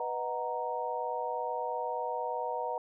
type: chord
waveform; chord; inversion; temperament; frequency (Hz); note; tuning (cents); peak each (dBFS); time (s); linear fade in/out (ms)
sine; B major seventh; none; equal; 493.9 / 622.3 / 740 / 932.3; B4 / D#5 / F#5 / A#5; 0 / 0 / 0 / 0; -37 / -39 / -38 / -35; 0-2.78; 2
effects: none